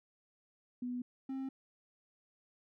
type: tone pair in turn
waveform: sine / triangle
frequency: 246.9 / 266.4 Hz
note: B3 / C4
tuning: 0 / +31 cents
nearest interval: minor second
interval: 131 cents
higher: second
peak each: -36 / -35 dBFS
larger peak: second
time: 0.82-1.02 / 1.29-1.49 s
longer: neither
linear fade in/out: 5 ms
effects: none